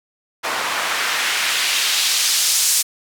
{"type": "noise with band-pass filter sweep", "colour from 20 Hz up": "white", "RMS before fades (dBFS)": -19, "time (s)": [0.43, 2.83], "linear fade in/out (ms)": 20, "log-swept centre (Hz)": [980, 7200], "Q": 0.96, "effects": []}